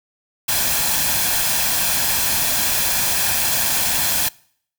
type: noise with comb filter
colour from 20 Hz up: white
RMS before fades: -19 dBFS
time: 0.48-4.29 s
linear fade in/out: 10 ms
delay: 1.2 ms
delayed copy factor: +0.5
effects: noise-tail reverb RT60 0.6 s tail -24 dB re dry